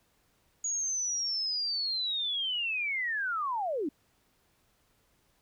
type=linear sweep; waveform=sine; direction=down; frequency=6760 to 261.6 Hz; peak=-29 dBFS; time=0.64-3.89 s; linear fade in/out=5 ms; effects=pink hiss -70 dBFS RMS until 5.41 s